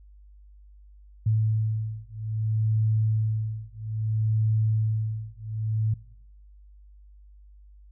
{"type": "beating tone pair", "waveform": "sine", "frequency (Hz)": [109.1, 109.71], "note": ["A2", "A2"], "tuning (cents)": [-14, -5], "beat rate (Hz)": 0.61, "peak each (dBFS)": -25, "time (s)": [1.26, 5.94], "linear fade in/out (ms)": 5, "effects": ["noise-tail reverb RT60 0.8 s tail -21 dB re dry", "added 50 Hz sine -48 dBFS peak until 7.91 s"]}